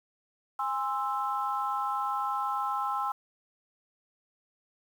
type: chord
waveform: sine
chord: Ab augmented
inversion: none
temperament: equal with one note detuned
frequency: 819.2 / 1046.5 / 1318.5 Hz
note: Ab5 / C6 / E6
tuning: -24 / 0 / 0 cents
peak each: -32 dBFS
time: 0.59-3.12 s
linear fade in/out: 5 ms
effects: tanh soft clip ceiling -18 dBFS + 9-bit